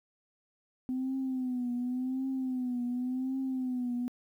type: tone with vibrato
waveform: sine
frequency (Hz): 254.2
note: C4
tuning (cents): -50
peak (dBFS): -29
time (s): 0.89-4.08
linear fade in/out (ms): 0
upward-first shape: triangle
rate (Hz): 0.9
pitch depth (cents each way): 85
effects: tanh soft clip ceiling -26 dBFS + 11-bit